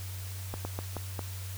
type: slowing click train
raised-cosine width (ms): 1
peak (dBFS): -21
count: 5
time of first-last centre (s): 0.54-1.192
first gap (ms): 110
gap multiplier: 1.27
effects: added 94 Hz sine -37 dBFS peak until 1.57 s + white hiss -46 dBFS RMS until 1.57 s